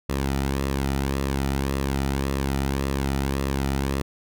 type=tone with flanger; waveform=sawtooth; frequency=68.2 Hz; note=C#2; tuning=28 cents flat; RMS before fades=-25 dBFS; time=0.09-4.02 s; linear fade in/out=5 ms; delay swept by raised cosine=1.3 to 1.87 ms; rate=1.8 Hz; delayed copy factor=-0.5; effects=none